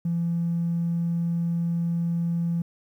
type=tone; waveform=triangle; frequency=169.5 Hz; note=E3; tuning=49 cents sharp; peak=-19 dBFS; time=0.05-2.62 s; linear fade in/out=5 ms; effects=tanh soft clip ceiling -20 dBFS + 10-bit